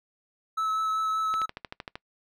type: tone with vibrato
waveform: triangle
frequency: 1300 Hz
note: E6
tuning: 24 cents flat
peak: -23 dBFS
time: 0.57-1.46 s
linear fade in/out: 10 ms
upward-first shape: triangle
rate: 5.2 Hz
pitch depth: 14 cents each way
type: click train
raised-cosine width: 0.3 ms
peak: -20 dBFS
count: 9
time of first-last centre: 1.34-1.955 s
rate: 13 Hz
effects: noise-tail reverb RT60 0.1 s tail -24 dB re dry